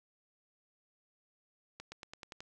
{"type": "accelerating click train", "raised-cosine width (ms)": 0.2, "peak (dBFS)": -28, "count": 7, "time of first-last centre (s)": [1.8, 2.405], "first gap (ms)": 120, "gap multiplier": 0.93, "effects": []}